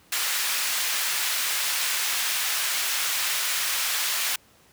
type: high-pass noise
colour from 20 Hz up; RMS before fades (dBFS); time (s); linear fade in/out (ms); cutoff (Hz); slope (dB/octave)
pink; -26; 0.12-4.36; 5; 1700; 12
effects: pink hiss -57 dBFS RMS until 4.72 s + high-pass 80 Hz 12 dB/octave